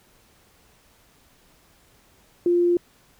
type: tone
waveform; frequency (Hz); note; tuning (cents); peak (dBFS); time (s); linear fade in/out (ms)
sine; 349.2; F4; 0; -16; 2.46-2.77; 2
effects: pink hiss -58 dBFS RMS until 3.19 s